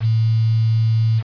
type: tone with quantisation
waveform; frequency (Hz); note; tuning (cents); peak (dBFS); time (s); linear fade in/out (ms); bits
sine; 112; A2; +31; -13; 0-1.23; 50; 6
effects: resampled to 11025 Hz